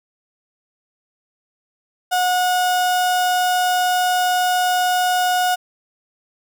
35% pulse tone, 727 Hz, F#5, 31 cents flat, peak -14 dBFS, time 2.11-5.56 s, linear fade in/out 20 ms, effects none

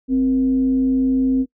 sine tone with frequency modulation, 261.6 Hz, C4, in tune, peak -14 dBFS, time 0.08-1.46 s, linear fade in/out 50 ms, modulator 212 Hz, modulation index 0.25, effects noise-tail reverb RT60 0.1 s tail -23 dB re dry

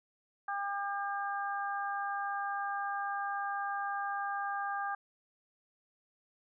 harmonic tone, 400.9 Hz, G4, 39 cents sharp, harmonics 2 / 3 / 4, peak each -36 / -38 / -39 dBFS, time 0.48-4.95 s, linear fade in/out 5 ms, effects none

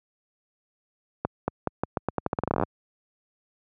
accelerating click train, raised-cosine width 1 ms, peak -10 dBFS, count 20, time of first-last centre 1.25-2.635 s, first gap 230 ms, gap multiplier 0.84, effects high-pass 80 Hz 12 dB/octave

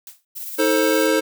blue noise with exponential decay, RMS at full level -34 dBFS, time 0.07-0.25 s, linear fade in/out 2 ms, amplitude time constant 38 ms
violet noise with tremolo, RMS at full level -30 dBFS, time 0.35-1.08 s, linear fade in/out 20 ms, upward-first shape sine, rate 17 Hz, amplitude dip 35%
square chord, A diminished, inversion second, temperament just, 316.8 / 440 / 528 Hz, Eb4 / A4 / C5, +31 / 0 / +16 cents, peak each -21 dBFS, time 0.58-1.21 s, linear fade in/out 20 ms
effects none

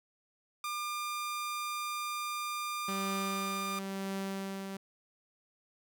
sawtooth tone, 1200 Hz, D6, 37 cents sharp, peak -31 dBFS, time 0.64-3.79 s, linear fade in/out 2 ms
sawtooth tone with tremolo, 194.3 Hz, G3, 15 cents flat, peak -30 dBFS, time 2.88-4.77 s, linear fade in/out 5 ms, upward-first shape triangle, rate 0.97 Hz, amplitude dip 45%
effects none

